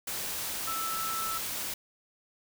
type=tone in noise; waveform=sine; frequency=1318.5 Hz; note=E6; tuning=in tune; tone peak=-33 dBFS; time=0.67-1.38 s; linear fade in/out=5 ms; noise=white; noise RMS=-35 dBFS; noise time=0.07-1.74 s; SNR=-1 dB; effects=none